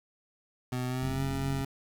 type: tone with pitch glide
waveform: 25% pulse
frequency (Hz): 125.9 to 135.72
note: B2 to C#3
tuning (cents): +34 to -36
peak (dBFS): -27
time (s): 0.72-1.65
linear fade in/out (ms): 5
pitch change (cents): +130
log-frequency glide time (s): 0.87-1.24
type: click train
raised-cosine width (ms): 5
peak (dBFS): -26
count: 28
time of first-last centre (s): 1.03-1.612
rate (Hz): 46.4
effects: 8-bit